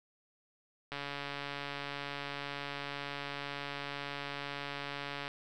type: click train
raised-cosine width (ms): 0.3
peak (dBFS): -23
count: 620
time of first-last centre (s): 0.92-5.279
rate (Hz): 142
effects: none